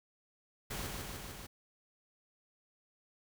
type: noise with echo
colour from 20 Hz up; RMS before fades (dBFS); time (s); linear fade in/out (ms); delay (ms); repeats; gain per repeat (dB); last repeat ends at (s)
pink; -40; 0.7-0.87; 10; 150; 4; -2; 1.47
effects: none